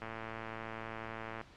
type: click train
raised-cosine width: 0.5 ms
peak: -27 dBFS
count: 157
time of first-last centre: 0.02-1.413 s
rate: 112 Hz
effects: pink hiss -58 dBFS RMS until 1.56 s + low-pass 4000 Hz 12 dB/octave